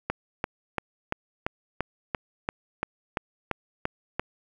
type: click train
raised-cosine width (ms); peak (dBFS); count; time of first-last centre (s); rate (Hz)
0.5; -11; 13; 0.1-4.196; 2.93
effects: 8-bit